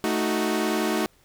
sawtooth chord, D# diminished, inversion second, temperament equal, 220 / 311.1 / 370 Hz, A3 / D#4 / F#4, 0 / 0 / 0 cents, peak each -23 dBFS, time 0.04-1.06 s, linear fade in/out 0 ms, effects pink hiss -60 dBFS RMS until 1.24 s

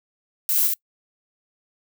violet noise with echo, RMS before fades -21 dBFS, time 0.49-0.67 s, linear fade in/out 0 ms, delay 67 ms, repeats 1, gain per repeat -2 dB, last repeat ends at 0.737 s, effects noise-tail reverb RT60 0.1 s tail -24 dB re dry

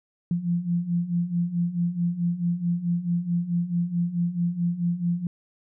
sine beating tone pair, 170.3 / 174.9 Hz, F3 / F3, -43 / +3 cents, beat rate 4.6 Hz, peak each -28 / -24 dBFS, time 0.31-5.27 s, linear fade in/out 2 ms, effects none

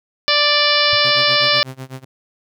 harmonic tone, 587.3 Hz, D5, in tune, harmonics 1 / 2 / 3 / 4 / 5 / 6 / 7 / 8 / 9, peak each -21 / -21 / -21 / -21 / -21 / -21 / -21 / -21 / -21 dBFS, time 0.28-1.63 s, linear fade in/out 0 ms
sine tone with exponential decay, 110.1 Hz, A2, 2 cents sharp, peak -23 dBFS, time 0.93-1.02 s, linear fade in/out 0 ms, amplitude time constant 18 ms
sawtooth tone with tremolo, 131.1 Hz, C3, 4 cents sharp, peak -23 dBFS, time 1.04-2.05 s, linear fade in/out 10 ms, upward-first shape sine, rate 8 Hz, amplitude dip 95%
effects none

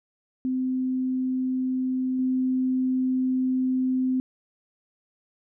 sine tone with level steps, 257.6 Hz, C4, 27 cents flat, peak -23 / -21 dBFS, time 0.45-4.2 s, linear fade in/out 0 ms, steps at 2.19 s, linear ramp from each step 2 ms, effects none

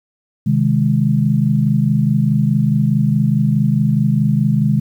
sine chord, Ab major, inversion first, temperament equal, 130.81 / 155.56 / 207.7 Hz, C3 / Eb3 / Ab3, 0 / 0 / 0 cents, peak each -16 dBFS, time 0.46-4.8 s, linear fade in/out 10 ms, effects 8-bit

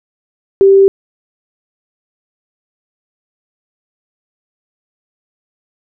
sine tone, 390.7 Hz, G4, 6 cents flat, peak -3 dBFS, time 0.61-0.88 s, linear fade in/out 0 ms, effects none

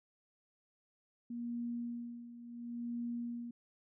sine tone with tremolo, 237.5 Hz, A#3, 33 cents sharp, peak -36 dBFS, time 1.3-3.51 s, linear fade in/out 5 ms, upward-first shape sine, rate 0.71 Hz, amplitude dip 75%, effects none

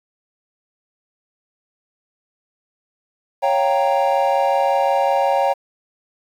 triangle chord, G half-diminished seventh, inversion second, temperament equal, 554.4 / 698.5 / 784 / 932.3 Hz, Db5 / F5 / G5 / Bb5, 0 / 0 / 0 / 0 cents, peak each -17 / -21 / -17 / -20 dBFS, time 3.42-5.54 s, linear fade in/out 20 ms, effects 8-bit

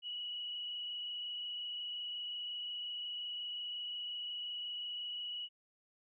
sine tone with frequency modulation, 2928 Hz, F#7, 19 cents flat, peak -39 dBFS, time 0.02-5.49 s, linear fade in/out 50 ms, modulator 25.6 Hz, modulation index 1.6, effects none

